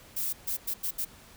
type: noise bursts at uneven times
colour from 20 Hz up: violet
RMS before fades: -31 dBFS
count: 5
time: 0.16-0.33 / 0.47-0.57 / 0.67-0.74 / 0.83-0.91 / 0.98-1.05 s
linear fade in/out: 10 ms
effects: pink hiss -53 dBFS RMS until 1.36 s